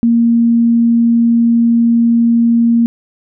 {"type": "tone", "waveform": "sine", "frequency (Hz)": 233.1, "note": "A#3", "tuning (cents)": 0, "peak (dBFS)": -7, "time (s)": [0.03, 2.86], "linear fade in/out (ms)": 0, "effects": []}